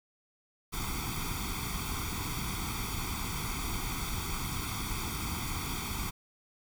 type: noise with comb filter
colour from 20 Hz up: pink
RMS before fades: -35 dBFS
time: 0.72-6.11 s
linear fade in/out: 20 ms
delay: 0.87 ms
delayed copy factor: +0.95
effects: none